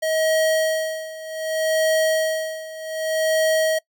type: tone with tremolo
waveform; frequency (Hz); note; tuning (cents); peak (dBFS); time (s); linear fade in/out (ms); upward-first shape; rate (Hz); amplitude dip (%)
square; 635; D#5; +35; -17; 0.02-3.79; 10; sine; 0.65; 85
effects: noise-tail reverb RT60 0.1 s tail -23 dB re dry